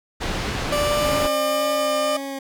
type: low-pass noise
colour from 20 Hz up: pink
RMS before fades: -26 dBFS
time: 0.2-1.28 s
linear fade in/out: 20 ms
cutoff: 4900 Hz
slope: 12 dB/octave
type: tone with pitch glide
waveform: 30% pulse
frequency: 587.3 to 600.3 Hz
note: D5 to D5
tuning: 0 to +38 cents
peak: -17 dBFS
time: 0.72-2.17 s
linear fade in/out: 5 ms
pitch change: +38 cents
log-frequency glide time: 0.83-1.32 s
type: tone with vibrato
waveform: 20% pulse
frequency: 272 Hz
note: C#4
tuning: 33 cents flat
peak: -23 dBFS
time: 1.04-2.39 s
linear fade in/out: 5 ms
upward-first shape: sine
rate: 1.9 Hz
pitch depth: 22 cents each way
effects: none